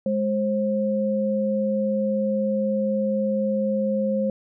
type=tone pair together; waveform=sine; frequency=208.2 / 532 Hz; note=G#3 / C5; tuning=+5 / +29 cents; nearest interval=octave + major third; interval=1624 cents; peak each=-23 dBFS; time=0.06-4.3 s; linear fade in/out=2 ms; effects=none